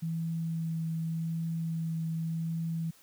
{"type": "tone with vibrato", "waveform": "sine", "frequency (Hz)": 163.5, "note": "E3", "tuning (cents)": -14, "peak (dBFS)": -30, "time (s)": [0.02, 2.91], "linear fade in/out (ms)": 10, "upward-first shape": "triangle", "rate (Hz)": 0.86, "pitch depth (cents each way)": 13, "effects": ["white hiss -60 dBFS RMS until 3.02 s"]}